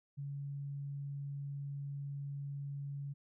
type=tone; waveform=sine; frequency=141 Hz; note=C#3; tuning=30 cents sharp; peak=-39 dBFS; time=0.17-3.14 s; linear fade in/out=20 ms; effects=none